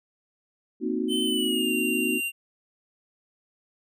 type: chord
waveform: sine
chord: C half-diminished seventh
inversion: third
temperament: equal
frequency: 233.1 / 261.6 / 311.1 / 370 Hz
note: Bb3 / C4 / Eb4 / Gb4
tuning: 0 / 0 / 0 / 0 cents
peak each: -30 dBFS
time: 0.8-2.21 s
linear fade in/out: 50 ms
type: tone with pitch glide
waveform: square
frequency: 3060 to 2774 Hz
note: G7 to F7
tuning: -42 to -12 cents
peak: -27 dBFS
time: 1.08-2.32 s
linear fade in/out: 50 ms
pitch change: -170 cents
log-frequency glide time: 1.24-1.72 s
effects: none